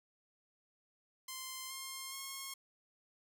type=tone with pitch steps; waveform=5% pulse; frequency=1044 / 1062.9 / 1082.1 Hz; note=C6 / C6 / C#6; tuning=-4 / +27 / -42 cents; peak=-31 dBFS; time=1.28-2.54 s; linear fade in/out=5 ms; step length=420 ms; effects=none